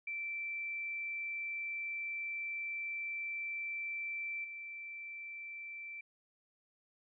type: tone with level steps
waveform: sine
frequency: 2337 Hz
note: D7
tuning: 9 cents flat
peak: -37 / -43 dBFS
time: 0.07-6.01 s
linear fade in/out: 5 ms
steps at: 4.44 s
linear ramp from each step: 5 ms
effects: none